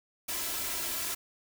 white noise with comb filter, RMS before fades -34 dBFS, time 0.28-1.15 s, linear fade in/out 10 ms, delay 3 ms, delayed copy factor +0.65, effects none

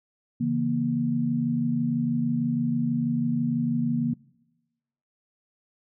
sine chord, A# diminished, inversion first, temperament equal with one note detuned, 138.59 / 164.81 / 236.7 Hz, C#3 / E3 / A#3, 0 / 0 / +27 cents, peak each -30 / -30 / -24 dBFS, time 0.4-4.14 s, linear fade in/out 10 ms, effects noise-tail reverb RT60 1.0 s tail -22 dB re dry

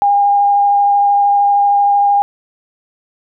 sine tone with vibrato, 809 Hz, G#5, 46 cents flat, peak -8 dBFS, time 0.02-2.22 s, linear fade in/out 0 ms, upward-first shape triangle, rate 13 Hz, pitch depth 11 cents each way, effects none

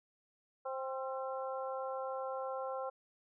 harmonic tone with a mistuned harmonic, 263.3 Hz, C4, 11 cents sharp, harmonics 2 / 3 / 4 / 5, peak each -39 / -43 / -45 / -47 dBFS, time 0.65-2.9 s, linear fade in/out 10 ms, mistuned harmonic 5, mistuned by +41 cents, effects none

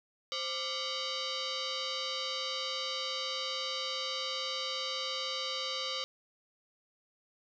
sine tone with frequency modulation, 327.8 Hz, E4, 10 cents flat, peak -33 dBFS, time 0.32-6.04 s, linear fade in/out 0 ms, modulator 853 Hz, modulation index 5.5, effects none

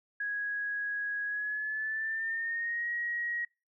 sine tone with pitch glide, 1660 to 1895.9 Hz, G#6 to A#6, -1 to +29 cents, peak -31 dBFS, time 0.2-3.45 s, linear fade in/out 5 ms, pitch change +230 cents, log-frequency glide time 1.25-2.89 s, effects noise-tail reverb RT60 0.3 s tail -26 dB re dry

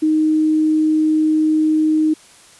sine tone, 311.1 Hz, D#4, in tune, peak -12 dBFS, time 0.02-2.14 s, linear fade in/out 10 ms, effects white hiss -46 dBFS RMS until 2.59 s + resampled to 24000 Hz

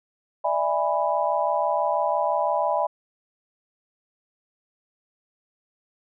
sine chord, E dominant seventh, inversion third, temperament just, 593.3 / 659.3 / 824.1 / 988.9 Hz, D5 / E5 / G#5 / B5, +18 / 0 / -14 / +2 cents, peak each -26 dBFS, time 0.44-2.87 s, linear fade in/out 10 ms, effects none

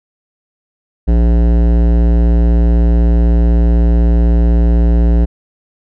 sine tone with hard clipping, 58 Hz, A#1, 8 cents flat, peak -9 dBFS, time 1.07-5.26 s, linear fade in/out 20 ms, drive 16 dB, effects none

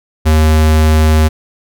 square tone, 78 Hz, D#2, 5 cents sharp, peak -7 dBFS, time 0.25-1.29 s, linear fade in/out 20 ms, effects none

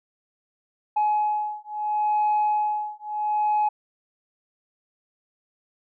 sine beating tone pair, 844 / 844.74 Hz, G#5 / G#5, +28 / +29 cents, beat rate 0.74 Hz, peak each -23 dBFS, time 0.96-3.69 s, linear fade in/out 10 ms, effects tanh soft clip ceiling -16 dBFS

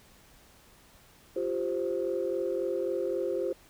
sine chord, F suspended second, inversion none, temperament just, 349.2 / 392.9 / 523.8 Hz, F4 / G4 / C5, 0 / +4 / +2 cents, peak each -32 / -32 / -31 dBFS, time 1.36-3.53 s, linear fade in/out 5 ms, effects tanh soft clip ceiling -20 dBFS + pink hiss -58 dBFS RMS until 3.69 s

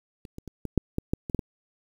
clicks, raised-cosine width 3 ms, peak -29 / -25 / -26 / -19 / -7 / -13 / -11 / -21 / -13 / -16 dBFS, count 10, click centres 0.252 / 0.384 / 0.477 / 0.653 / 0.777 / 0.984 / 1.135 / 1.298 / 1.347 / 1.392 s, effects 8-bit

